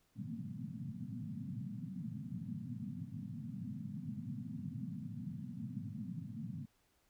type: band-pass noise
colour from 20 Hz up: white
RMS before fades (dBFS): -44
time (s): 0.15-6.66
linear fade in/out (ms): 20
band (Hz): 100 to 250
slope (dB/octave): 96
effects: pink hiss -75 dBFS RMS until 7.09 s